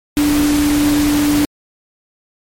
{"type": "tone in noise", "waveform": "sine", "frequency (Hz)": 293.7, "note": "D4", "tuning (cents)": 0, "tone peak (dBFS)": -11, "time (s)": [0.17, 1.45], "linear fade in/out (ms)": 0, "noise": "pink", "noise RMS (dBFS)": -21, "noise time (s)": [0.17, 1.45], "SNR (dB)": 7, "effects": ["MP3 64 kbps"]}